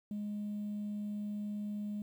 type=tone; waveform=sine; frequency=207.7 Hz; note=G#3; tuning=in tune; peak=-34 dBFS; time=0.11-2.02 s; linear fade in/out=2 ms; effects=tanh soft clip ceiling -34 dBFS + 11-bit